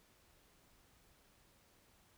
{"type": "silence", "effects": ["pink hiss -69 dBFS RMS until 2.17 s"]}